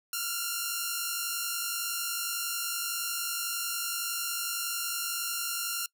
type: tone pair together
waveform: 5% pulse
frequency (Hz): 1364.1 / 1415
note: F6 / F6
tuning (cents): -41 / +22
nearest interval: minor second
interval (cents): 63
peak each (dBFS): -22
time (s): 0.13-5.86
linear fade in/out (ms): 2
effects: noise-tail reverb RT60 0.1 s tail -23 dB re dry